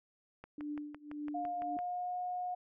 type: click train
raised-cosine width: 0.5 ms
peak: -33 dBFS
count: 9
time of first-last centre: 0.44-1.789 s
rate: 5.93 Hz
type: tone with tremolo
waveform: sine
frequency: 295.8 Hz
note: D4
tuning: 13 cents sharp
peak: -36 dBFS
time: 0.58-1.77 s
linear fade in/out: 2 ms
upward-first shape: triangle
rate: 1.8 Hz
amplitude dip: 95%
type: tone with pitch glide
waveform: sine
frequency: 708 to 722 Hz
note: F5 to F#5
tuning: +23 to -43 cents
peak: -35 dBFS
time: 1.34-2.55 s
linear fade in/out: 10 ms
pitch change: +34 cents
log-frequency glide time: 1.58-2.17 s
effects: none